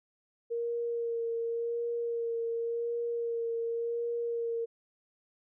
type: tone with vibrato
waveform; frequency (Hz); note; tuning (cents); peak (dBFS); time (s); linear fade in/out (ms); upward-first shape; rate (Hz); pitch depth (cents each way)
sine; 466.2; A#4; 0; -30; 0.5-4.66; 20; sine; 0.9; 18
effects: none